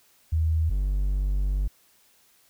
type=tone pair in turn; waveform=sine / triangle; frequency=80.1 / 48.55 Hz; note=E2 / G1; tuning=-49 / -16 cents; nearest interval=major sixth; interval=867 cents; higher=first; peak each=-20 dBFS; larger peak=neither; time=0.32-0.7 / 0.7-1.68 s; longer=second; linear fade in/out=10 ms; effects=white hiss -61 dBFS RMS until 2.49 s